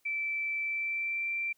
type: tone with pitch glide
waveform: sine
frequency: 2325 to 2352 Hz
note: D7 to D7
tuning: -18 to +2 cents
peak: -30 dBFS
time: 0.05-1.53 s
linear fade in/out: 10 ms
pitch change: +20 cents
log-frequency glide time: 0.62-1.3 s
effects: white hiss -72 dBFS RMS until 1.57 s